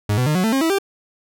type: tone with pitch steps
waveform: 40% pulse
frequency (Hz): 103.8 / 125.6 / 151.97 / 183.89 / 222.5 / 269.2 / 325.8 / 394.2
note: G#2 / B2 / D#3 / F#3 / A3 / C4 / E4 / G4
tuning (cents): 0 / +30 / -40 / -10 / +20 / +49 / -20 / +10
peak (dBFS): -15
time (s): 0.09-0.786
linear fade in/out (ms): 5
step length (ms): 87
effects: none